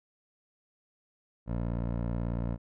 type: tone with low-pass filter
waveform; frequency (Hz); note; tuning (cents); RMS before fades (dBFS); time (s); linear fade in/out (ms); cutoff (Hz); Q
15% pulse; 58.27; A#1; 0; -32; 1.46-2.58; 50; 970; 0.54
effects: none